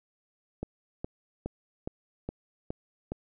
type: click train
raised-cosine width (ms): 2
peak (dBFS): -20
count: 7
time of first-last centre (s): 0.63-3.12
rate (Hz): 2.41
effects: none